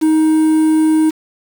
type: tone with quantisation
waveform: triangle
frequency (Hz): 313.9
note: D#4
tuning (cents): +15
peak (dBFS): -7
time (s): 0.01-1.11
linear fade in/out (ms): 20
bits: 5
effects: none